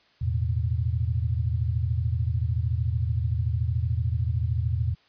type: chord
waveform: sine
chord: E suspended fourth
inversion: none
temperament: equal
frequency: 82.41 / 110 / 123.47 Hz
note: E2 / A2 / B2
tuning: 0 / 0 / 0 cents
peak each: -26 / -27 / -29 dBFS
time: 0.21-4.95 s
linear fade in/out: 10 ms
effects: white hiss -61 dBFS RMS until 5.08 s + resampled to 11025 Hz